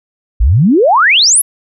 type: exponential sweep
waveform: sine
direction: up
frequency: 48.22 to 11840 Hz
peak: -5 dBFS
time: 0.4-1.42 s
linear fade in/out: 10 ms
effects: none